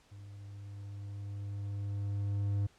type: tone with level ramp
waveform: triangle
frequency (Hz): 100.8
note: G2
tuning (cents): +49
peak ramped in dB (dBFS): -45 to -26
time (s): 0.11-2.67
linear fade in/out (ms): 10
effects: pink hiss -65 dBFS RMS until 2.78 s + low-pass 8000 Hz 12 dB/octave